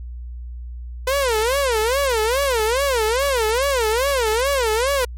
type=tone with vibrato; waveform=sawtooth; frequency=493.9 Hz; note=B4; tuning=in tune; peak=-13 dBFS; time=1.07-5.05 s; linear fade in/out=5 ms; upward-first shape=sine; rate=2.4 Hz; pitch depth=240 cents each way; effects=added 60 Hz sine -29 dBFS peak until 5.17 s + MP3 64 kbps